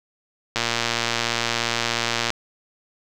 click train, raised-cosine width 0.2 ms, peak -4 dBFS, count 205, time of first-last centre 0.56-2.304 s, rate 117 Hz, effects none

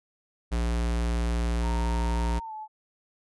square tone, 58.27 Hz, A#1, in tune, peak -25 dBFS, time 0.51-2.4 s, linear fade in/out 20 ms
sine tone with pitch glide, 926 to 864 Hz, A#5 to A5, -12 to -32 cents, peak -35 dBFS, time 1.61-2.68 s, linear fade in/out 50 ms, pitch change -120 cents, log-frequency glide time 2.4-2.53 s
effects resampled to 24000 Hz

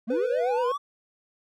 triangle linear sweep, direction up, 202.7 to 1174.7 Hz, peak -25 dBFS, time 0.07-0.78 s, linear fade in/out 20 ms
triangle tone with vibrato, 493.9 Hz, B4, in tune, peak -22 dBFS, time 0.1-0.72 s, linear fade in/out 5 ms, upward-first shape sine, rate 8.4 Hz, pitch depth 51 cents each way
effects none

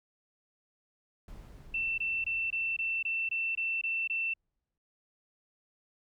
brown noise with exponential decay, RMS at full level -46 dBFS, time 1.28-4.78 s, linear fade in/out 2 ms, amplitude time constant 760 ms
sine tone bursts, 2681 Hz, E7, 29 cents sharp, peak -29 dBFS, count 10, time 1.74-4.338 s, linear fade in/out 5 ms, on 240 ms, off 22 ms
effects none

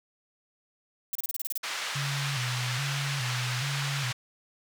violet noise bursts, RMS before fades -31 dBFS, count 9, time 1.13-1.577 s, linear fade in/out 2 ms, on 23 ms, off 30 ms
pink band-pass noise, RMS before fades -34 dBFS, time 1.63-4.13 s, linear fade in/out 10 ms, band 1300 to 5600 Hz, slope 12 dB/octave
sine tone with vibrato, 132.2 Hz, C3, 18 cents sharp, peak -30 dBFS, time 1.95-4.12 s, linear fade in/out 10 ms, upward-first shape square, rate 1.2 Hz, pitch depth 100 cents each way
effects none

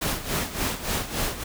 pink noise with tremolo, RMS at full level -25 dBFS, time 0.01-1.44 s, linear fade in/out 10 ms, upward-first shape sine, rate 3.5 Hz, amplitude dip 75%, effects none

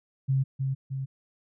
sine tone with echo, 134.2 Hz, C3, 44 cents sharp, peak -21 dBFS, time 0.28-0.44 s, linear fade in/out 20 ms, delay 310 ms, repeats 2, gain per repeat -4 dB, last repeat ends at 1.06 s, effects none

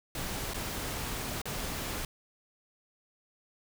pink noise with dropouts, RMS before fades -36 dBFS, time 0.15-2.05 s, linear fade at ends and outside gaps 2 ms, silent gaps 0.536-0.543 / 1.417-1.455 s, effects none

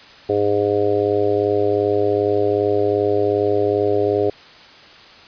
harmonic tone, 102.6 Hz, G#2, 21 cents flat, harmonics 1 / 3 / 4 / 5 / 6 / 7, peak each -28 / -25 / -17 / -23 / -25 / -28 dBFS, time 0.29-4.3 s, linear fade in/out 5 ms, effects white hiss -43 dBFS RMS until 5.27 s + resampled to 11025 Hz

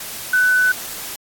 sine tone in noise, 1499 Hz, F#6, 22 cents sharp, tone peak -12 dBFS, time 0.33-0.72 s, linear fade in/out 5 ms, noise white, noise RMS -30 dBFS, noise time 0-1.16 s, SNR +15 dB, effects AAC 64 kbps

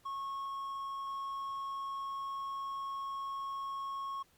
triangle tone, 1095 Hz, C#6, 22 cents flat, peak -35 dBFS, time 0.05-4.23 s, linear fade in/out 10 ms, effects pink hiss -68 dBFS RMS until 4.37 s + Opus 48 kbps

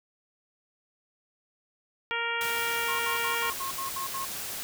harmonic tone, 466.2 Hz, A#4, in tune, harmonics 1 / 2 / 3 / 4 / 5 / 6 / 7, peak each -38 / -35 / -33 / -35 / -34 / -37 / -40 dBFS, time 2.11-3.5 s, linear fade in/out 0 ms
white noise, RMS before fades -36 dBFS, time 2.41-4.63 s, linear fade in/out 0 ms
sine tone bursts, 1077 Hz, C6, 50 cents sharp, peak -32 dBFS, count 8, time 2.88-4.25 s, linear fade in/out 5 ms, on 110 ms, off 70 ms
effects none

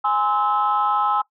sine chord, Ab augmented, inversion none, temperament just, 830.6 / 1038.3 / 1297.8 Hz, Ab5 / C6 / E6, 0 / -14 / -27 cents, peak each -20 / -23 / -20 dBFS, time 0.04-1.22 s, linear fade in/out 10 ms, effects noise-tail reverb RT60 0.1 s tail -19 dB re dry + tanh soft clip ceiling -10 dBFS

